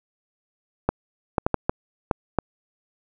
clicks, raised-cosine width 1 ms, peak -5 dBFS, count 7, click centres 0.89 / 1.382 / 1.465 / 1.543 / 1.695 / 2.112 / 2.387 s, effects none

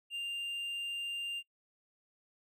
triangle tone, 2794 Hz, F7, in tune, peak -34 dBFS, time 0.1-1.43 s, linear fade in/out 50 ms, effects noise-tail reverb RT60 0.1 s tail -26 dB re dry

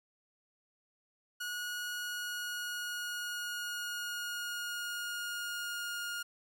sawtooth tone with pitch glide, 1452 to 1421.3 Hz, F#6 to F6, -33 to +30 cents, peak -33 dBFS, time 1.4-6.23 s, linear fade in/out 10 ms, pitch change -37 cents, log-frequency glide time 1.95-6.07 s, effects none

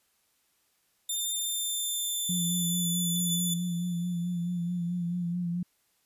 10% pulse tone with pitch glide, 3597 to 3495 Hz, A7 to A7, +37 to -12 cents, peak -22 dBFS, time 1.09-3.54 s, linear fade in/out 5 ms, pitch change -49 cents, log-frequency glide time 1.35-2.9 s
sine tone with vibrato, 174.61 Hz, F3, in tune, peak -28 dBFS, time 2.29-5.63 s, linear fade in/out 5 ms, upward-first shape sine, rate 4.6 Hz, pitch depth 38 cents each way
15% pulse tone with exponential decay, 3500 Hz, A7, 10 cents flat, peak -26 dBFS, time 3.16-5.33 s, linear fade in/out 1 ms, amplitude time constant 470 ms
effects white hiss -71 dBFS RMS until 6.05 s + resampled to 32000 Hz

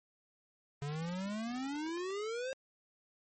square exponential sweep, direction up, 140 to 539 Hz, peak -37 dBFS, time 0.82-2.53 s, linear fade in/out 0 ms
clicks, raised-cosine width 0.3 ms, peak -38 dBFS, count 9, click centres 0.921 / 1.05 / 1.088 / 1.323 / 1.564 / 1.755 / 1.864 / 1.974 / 2.105 s
effects MP3 32 kbps

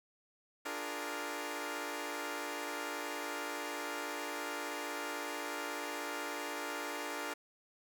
10% pulse chord, Bb dominant seventh, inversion first, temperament equal, 293.7 / 349.2 / 415.3 / 466.2 Hz, D4 / F4 / Ab4 / Bb4, 0 / 0 / 0 / 0 cents, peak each -34 / -37 / -37 / -35 dBFS, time 0.65-7.34 s, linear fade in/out 10 ms, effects none

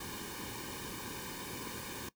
pink noise with comb filter, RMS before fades -43 dBFS, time 0-2.09 s, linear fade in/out 5 ms, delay 1.5 ms, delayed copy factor -0.85, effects noise-tail reverb RT60 0.1 s tail -18 dB re dry

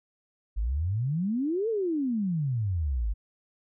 sine exponential two-way sweep, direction up then down, 48.18 to 466 to 48.18 Hz, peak -25 dBFS, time 0.56-3.14 s, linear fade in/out 20 ms, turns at 1.69 s, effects none

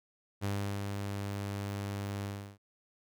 sawtooth tone with ADSR envelope, 100.3 Hz, G2, 40 cents sharp, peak -27 dBFS, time 0.41-2.58 s, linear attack 32 ms, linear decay 360 ms, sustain -4 dB, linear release 340 ms, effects none

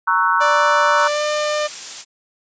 sine chord, F# dominant seventh, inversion first, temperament equal with one note detuned, 932.3 / 1108.7 / 1318.5 / 1491.1 Hz, A#5 / C#6 / E6 / F#6, 0 / 0 / 0 / +13 cents, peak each -19 dBFS, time 0.07-1.08 s, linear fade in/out 10 ms
sawtooth tone with pitch glide, 587.3 to 600.7 Hz, D5 to D5, 0 to +39 cents, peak -14 dBFS, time 0.4-1.68 s, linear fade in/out 20 ms, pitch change +39 cents, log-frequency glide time 1.06-1.23 s
blue noise, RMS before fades -26 dBFS, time 0.95-2.05 s, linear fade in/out 50 ms
effects resampled to 16000 Hz

